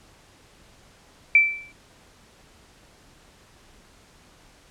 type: tone with exponential decay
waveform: sine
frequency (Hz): 2331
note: D7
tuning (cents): -14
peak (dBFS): -9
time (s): 1.35-1.72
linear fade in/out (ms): 2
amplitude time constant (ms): 79
effects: pink hiss -54 dBFS RMS until 4.7 s + low-pass 9000 Hz 12 dB/octave